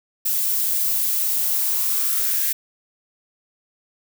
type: noise with high-pass filter sweep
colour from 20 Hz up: violet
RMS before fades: -21 dBFS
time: 0.25-2.53 s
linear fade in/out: 10 ms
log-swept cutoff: 290 to 1800 Hz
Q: 4.2
effects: none